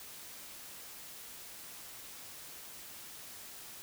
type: silence
effects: white hiss -49 dBFS RMS until 3.82 s